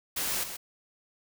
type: noise with echo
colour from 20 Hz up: white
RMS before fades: -31 dBFS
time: 0.16-0.44 s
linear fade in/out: 10 ms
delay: 130 ms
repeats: 1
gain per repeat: -8 dB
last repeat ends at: 0.57 s
effects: none